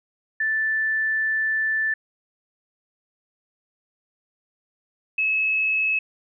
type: tone pair in turn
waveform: sine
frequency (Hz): 1760 / 2585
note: A6 / E7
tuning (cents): 0 / -34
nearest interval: perfect fifth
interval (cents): 666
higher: second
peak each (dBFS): -20 / -19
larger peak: second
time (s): 0.4-1.94 / 5.18-5.99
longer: first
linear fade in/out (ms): 5
effects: none